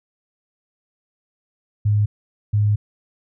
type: tone bursts at uneven times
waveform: sine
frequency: 104.4 Hz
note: G#2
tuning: 10 cents sharp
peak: -14 dBFS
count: 2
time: 1.85-2.06 / 2.53-2.76 s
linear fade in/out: 10 ms
effects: none